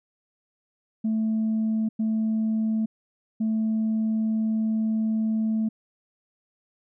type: tone bursts at uneven times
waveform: sine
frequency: 220 Hz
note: A3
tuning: in tune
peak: -20 dBFS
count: 3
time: 1.04-1.89 / 1.99-2.86 / 3.4-5.69 s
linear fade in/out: 10 ms
effects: tanh soft clip ceiling -19 dBFS